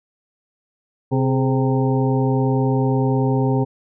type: harmonic tone with a mistuned harmonic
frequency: 130.81 Hz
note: C3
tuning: in tune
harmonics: 1 / 2 / 3 / 4 / 6 / 7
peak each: -18 / -21 / -23 / -28 / -29 / -30 dBFS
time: 1.11-3.65 s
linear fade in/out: 20 ms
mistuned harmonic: 3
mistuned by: +87 cents
effects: none